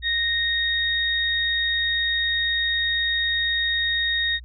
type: tone pair together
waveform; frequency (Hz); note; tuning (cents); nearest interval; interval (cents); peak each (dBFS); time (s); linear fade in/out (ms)
sine; 1862 / 3724; A#6 / A#7; -2 / -2; octave; 1200; -23; 0.02-4.4; 50
effects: added 60 Hz sine -38 dBFS peak until 4.44 s

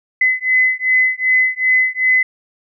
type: beating tone pair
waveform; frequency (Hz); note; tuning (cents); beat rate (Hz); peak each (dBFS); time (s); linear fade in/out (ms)
sine; 2025 / 2027.6; B6 / B6; +43 / +45; 2.6; -15 / -15; 0.21-2.23; 5
effects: none

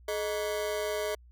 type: ring-modulated tone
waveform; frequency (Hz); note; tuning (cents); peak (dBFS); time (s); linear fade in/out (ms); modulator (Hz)
40% pulse; 523.3; C5; 0; -26; 0.08-1.15; 5; 97.5
effects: added 60 Hz sine -52 dBFS peak until 1.31 s

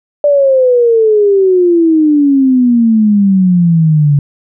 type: exponential sweep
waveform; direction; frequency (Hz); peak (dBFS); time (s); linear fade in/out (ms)
sine; down; 589 to 141.1; -5; 0.24-4.19; 2
effects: none

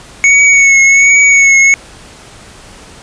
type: tone with vibrato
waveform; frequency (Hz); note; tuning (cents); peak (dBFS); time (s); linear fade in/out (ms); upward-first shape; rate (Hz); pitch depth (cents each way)
square; 2217; C#7; 0; -4; 0.24-1.74; 0; triangle; 1.3; 40
effects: pink hiss -35 dBFS RMS until 3.02 s + resampled to 22050 Hz

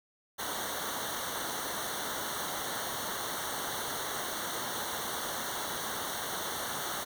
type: noise with comb filter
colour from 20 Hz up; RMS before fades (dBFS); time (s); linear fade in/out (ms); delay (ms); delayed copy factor
pink; -36; 0.38-7.05; 20; 0.4; -1
effects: none

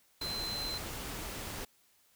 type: tone in noise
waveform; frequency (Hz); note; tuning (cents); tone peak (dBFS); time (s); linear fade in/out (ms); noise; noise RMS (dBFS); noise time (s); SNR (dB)
sine; 4083; C8; -43; -36; 0.21-0.78; 5; pink; -41; 0.21-1.65; +2
effects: white hiss -68 dBFS RMS until 2.15 s

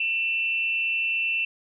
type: tone with amplitude modulation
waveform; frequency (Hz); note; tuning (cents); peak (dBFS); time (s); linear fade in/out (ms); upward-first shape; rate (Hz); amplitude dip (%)
sine; 2683; E7; +30; -20; 0-1.45; 5; sine; 250; 55
effects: none

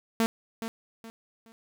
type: tone with echo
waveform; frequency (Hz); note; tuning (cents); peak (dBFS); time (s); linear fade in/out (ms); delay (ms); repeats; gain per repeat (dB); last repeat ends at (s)
sawtooth; 226.4; A3; +50; -18; 0.2-0.26; 0; 420; 3; -10; 1.52
effects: none

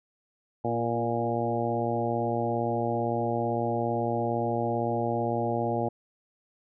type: harmonic tone with a mistuned harmonic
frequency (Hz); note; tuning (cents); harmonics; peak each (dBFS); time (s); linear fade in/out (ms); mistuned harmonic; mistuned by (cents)
117.7; A#2; +17; 1 / 2 / 3 / 4 / 5 / 6 / 7; -33 / -33 / -33 / -33 / -33 / -33 / -33; 0.64-5.89; 10; 3; -20
effects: none

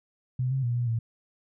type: tone with pitch steps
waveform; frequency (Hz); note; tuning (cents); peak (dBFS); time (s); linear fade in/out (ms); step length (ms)
sine; 127 / 133.5 / 120 / 121.2 / 114.6; B2 / C3 / B2 / B2 / A#2; +49 / +35 / -49 / -32 / -29; -24; 0.39-0.99; 5; 120
effects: none

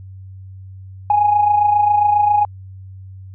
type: tone with amplitude modulation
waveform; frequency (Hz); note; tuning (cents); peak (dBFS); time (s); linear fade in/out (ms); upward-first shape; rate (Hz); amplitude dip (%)
sine; 830.6; G#5; 0; -8; 1.1-2.45; 2; sine; 27.4; 55
effects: tanh soft clip ceiling -4 dBFS + added 95 Hz sine -33 dBFS peak until 3.34 s

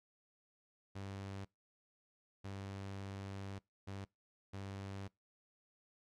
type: tone bursts at uneven times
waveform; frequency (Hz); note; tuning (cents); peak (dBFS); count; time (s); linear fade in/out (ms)
sawtooth; 98; G2; 0; -40; 4; 0.95-1.45 / 2.44-3.59 / 3.87-4.05 / 4.53-5.08; 10
effects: noise-tail reverb RT60 0.2 s tail -24 dB re dry + low-pass 7000 Hz 12 dB/octave

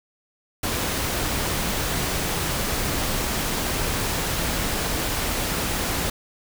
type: noise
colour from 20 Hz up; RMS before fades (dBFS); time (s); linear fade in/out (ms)
pink; -25; 0.63-6.1; 5
effects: none

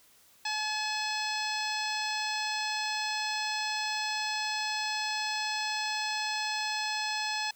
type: harmonic tone with a mistuned harmonic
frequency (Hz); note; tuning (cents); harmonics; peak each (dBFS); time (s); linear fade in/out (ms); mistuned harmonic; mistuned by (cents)
856; A5; -48; 1 / 2 / 3 / 4 / 5 / 6 / 7 / 9; -35 / -37 / -37 / -41 / -38 / -38 / -44 / -45; 0.45-7.51; 5; 5; -18
effects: white hiss -61 dBFS RMS until 7.55 s

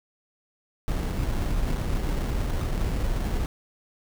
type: noise with sample-and-hold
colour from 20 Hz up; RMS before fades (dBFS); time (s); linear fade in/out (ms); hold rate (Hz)
brown; -26; 0.88-3.46; 0; 2450
effects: none

